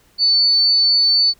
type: tone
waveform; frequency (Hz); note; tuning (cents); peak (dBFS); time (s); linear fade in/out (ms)
sine; 4498; C#8; +24; -11; 0.18-1.34; 50
effects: pink hiss -55 dBFS RMS until 1.39 s